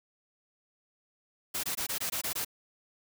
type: noise bursts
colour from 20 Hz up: white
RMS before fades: -33 dBFS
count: 8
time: 1.54-2.448 s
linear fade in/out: 10 ms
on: 96 ms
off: 20 ms
effects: none